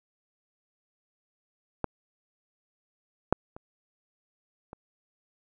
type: clicks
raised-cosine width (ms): 1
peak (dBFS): -13 / -6 / -28 / -27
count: 4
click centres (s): 1.843 / 3.326 / 3.565 / 4.731
effects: none